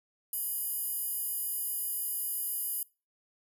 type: tone with high-pass filter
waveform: square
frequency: 987.8 Hz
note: B5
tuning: in tune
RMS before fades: -34 dBFS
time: 0.33-2.83 s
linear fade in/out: 2 ms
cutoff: 12000 Hz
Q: 3.6
effects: noise-tail reverb RT60 0.3 s tail -22 dB re dry